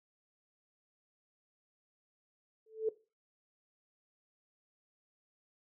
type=tone with exponential growth; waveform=sine; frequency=440 Hz; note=A4; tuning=in tune; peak=-25 dBFS; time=2.66-2.89 s; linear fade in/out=5 ms; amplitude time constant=48 ms; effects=noise-tail reverb RT60 0.3 s tail -18 dB re dry